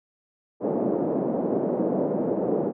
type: band-pass noise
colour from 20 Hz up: white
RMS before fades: -25 dBFS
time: 0.6-2.73 s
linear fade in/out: 50 ms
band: 180 to 550 Hz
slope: 24 dB/octave
effects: none

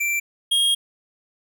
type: tone pair in turn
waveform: square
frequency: 2349 / 3256 Hz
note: D7 / G#7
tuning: 0 / -35 cents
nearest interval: tritone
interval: 565 cents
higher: second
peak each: -21 / -17 dBFS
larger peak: second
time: 0-0.2 / 0.51-0.75 s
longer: second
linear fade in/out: 10 ms
effects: none

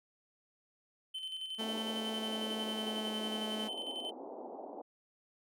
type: tone with tremolo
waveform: triangle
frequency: 3067 Hz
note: G7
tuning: 38 cents flat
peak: -36 dBFS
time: 1.14-4.11 s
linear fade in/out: 10 ms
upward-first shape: square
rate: 11 Hz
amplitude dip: 45%
type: tone with pitch glide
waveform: sawtooth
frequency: 220.9 to 216.5 Hz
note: A3 to A3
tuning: +7 to -28 cents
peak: -34 dBFS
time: 1.58-3.69 s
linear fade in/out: 20 ms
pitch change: -35 cents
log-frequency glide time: 1.89-3.09 s
type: band-pass noise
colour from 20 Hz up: white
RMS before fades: -46 dBFS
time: 1.6-4.82 s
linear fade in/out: 10 ms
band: 240 to 840 Hz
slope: 48 dB/octave
effects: none

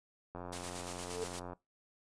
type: click train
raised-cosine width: 1 ms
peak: -30 dBFS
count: 106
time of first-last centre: 0.35-1.532 s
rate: 88.8 Hz
type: noise with tremolo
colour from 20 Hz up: white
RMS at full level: -43 dBFS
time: 0.52-1.4 s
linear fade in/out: 10 ms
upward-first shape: square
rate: 8.6 Hz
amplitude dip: 40%
type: tone with exponential growth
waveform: sine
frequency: 443.3 Hz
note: A4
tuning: 13 cents sharp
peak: -33 dBFS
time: 0.93-1.24 s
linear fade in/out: 2 ms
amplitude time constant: 66 ms
effects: noise-tail reverb RT60 0.2 s tail -21 dB re dry + resampled to 22050 Hz

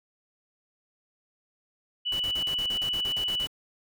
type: tone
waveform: sine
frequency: 2960 Hz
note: F#7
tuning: in tune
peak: -26 dBFS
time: 2.05-3.47 s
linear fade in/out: 20 ms
type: noise bursts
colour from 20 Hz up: pink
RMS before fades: -40 dBFS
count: 12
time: 2.12-3.472 s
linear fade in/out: 2 ms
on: 76 ms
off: 40 ms
effects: none

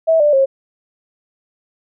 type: tone with pitch steps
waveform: sine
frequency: 649 / 591.7 / 539.5 Hz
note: E5 / D5 / C#5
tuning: -27 / +13 / -47 cents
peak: -9 dBFS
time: 0.07-0.46 s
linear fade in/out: 20 ms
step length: 130 ms
effects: none

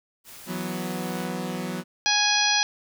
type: noise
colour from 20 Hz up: white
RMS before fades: -44 dBFS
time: 0.24-1.28 s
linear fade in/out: 50 ms
type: chord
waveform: sawtooth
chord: E suspended second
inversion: none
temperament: equal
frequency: 164.81 / 185 / 246.9 Hz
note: E3 / F#3 / B3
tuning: 0 / 0 / 0 cents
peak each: -31 / -27 / -30 dBFS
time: 0.46-1.84 s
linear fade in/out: 50 ms
type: harmonic tone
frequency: 830.6 Hz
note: G#5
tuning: in tune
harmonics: 1 / 2 / 3 / 4 / 5 / 6 / 7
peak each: -27 / -27 / -27 / -27 / -27 / -27 / -27 dBFS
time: 2.06-2.63 s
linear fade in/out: 0 ms
effects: none

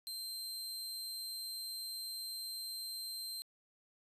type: tone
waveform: sawtooth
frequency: 4136 Hz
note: C8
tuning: 21 cents flat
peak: -38 dBFS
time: 0.07-3.42 s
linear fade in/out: 0 ms
effects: resampled to 32000 Hz

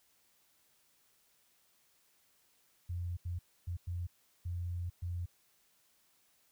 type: tone bursts at uneven times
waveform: sine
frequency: 87.6 Hz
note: F2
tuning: 6 cents sharp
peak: -35 dBFS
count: 6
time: 2.89-3.17 / 3.25-3.39 / 3.67-3.77 / 3.87-4.07 / 4.45-4.9 / 5.02-5.26 s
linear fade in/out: 10 ms
effects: white hiss -71 dBFS RMS until 6.51 s

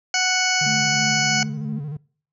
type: harmonic tone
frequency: 740 Hz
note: F#5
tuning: in tune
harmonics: 1 / 2 / 3 / 4 / 6 / 7 / 8 / 9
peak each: -26 / -25 / -24 / -29 / -27 / -26 / -28 / -28 dBFS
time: 0.14-1.43 s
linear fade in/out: 2 ms
type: tone with vibrato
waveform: triangle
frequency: 146.83 Hz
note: D3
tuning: in tune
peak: -25 dBFS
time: 0.61-1.97 s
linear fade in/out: 5 ms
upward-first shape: square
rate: 13 Hz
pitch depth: 71 cents each way
type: tone with tremolo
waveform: sine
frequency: 216.1 Hz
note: A3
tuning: 31 cents flat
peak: -25 dBFS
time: 0.66-1.79 s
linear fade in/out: 5 ms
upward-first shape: sine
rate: 3 Hz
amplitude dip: 45%
effects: noise-tail reverb RT60 0.5 s tail -24 dB re dry

